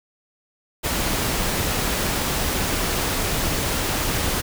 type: noise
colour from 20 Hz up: pink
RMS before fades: -23 dBFS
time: 0.83-4.42 s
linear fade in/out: 20 ms
effects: none